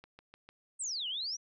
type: click train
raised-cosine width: 0.3 ms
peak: -35 dBFS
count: 4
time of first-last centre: 0.04-0.49 s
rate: 6.67 Hz
type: exponential two-way sweep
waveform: sine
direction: down then up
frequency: 8790 to 2831 to 5960 Hz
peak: -34 dBFS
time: 0.79-1.37 s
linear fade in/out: 20 ms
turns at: 1.08 s
effects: none